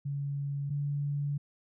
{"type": "tone pair in turn", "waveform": "sine", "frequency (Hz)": [141.3, 143.6], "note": ["C#3", "D3"], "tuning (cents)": [34, -39], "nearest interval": "unison", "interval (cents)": 27, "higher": "second", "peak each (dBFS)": [-31, -29], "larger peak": "second", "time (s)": [[0.05, 0.7], [0.7, 1.38]], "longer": "second", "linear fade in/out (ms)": 10, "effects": []}